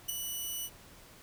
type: tone with ADSR envelope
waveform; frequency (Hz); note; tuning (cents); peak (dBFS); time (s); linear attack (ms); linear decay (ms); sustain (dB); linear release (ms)
5% pulse; 2960; F#7; 0; -20; 0.08-0.7; 15; 7; -7; 55
effects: pink hiss -55 dBFS RMS until 1.22 s

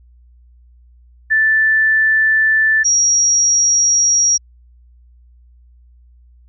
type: tone pair in turn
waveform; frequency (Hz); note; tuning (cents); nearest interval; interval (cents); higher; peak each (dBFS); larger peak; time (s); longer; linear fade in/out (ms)
sine; 1760 / 5675; A6 / F8; 0 / +27; octave + minor sixth; 2027; second; -10; neither; 1.3-2.84 / 2.84-4.38; neither; 20
effects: added 60 Hz sine -44 dBFS peak until 6.48 s

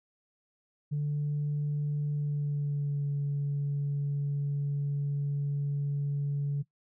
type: tone with pitch glide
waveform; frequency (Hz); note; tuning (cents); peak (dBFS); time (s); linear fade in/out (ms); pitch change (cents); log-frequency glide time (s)
sine; 146.83 to 142.65; D3 to C#3; 0 to +50; -26; 0.91-6.63; 20; -50; 2.12-3.09
effects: noise-tail reverb RT60 0.1 s tail -18 dB re dry + tanh soft clip ceiling -25 dBFS

